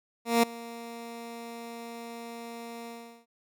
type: tone with ADSR envelope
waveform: 15% pulse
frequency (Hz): 233.1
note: A#3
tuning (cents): 0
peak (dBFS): -12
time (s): 0.25-3.26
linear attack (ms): 180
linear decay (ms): 8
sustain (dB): -21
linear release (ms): 390
effects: none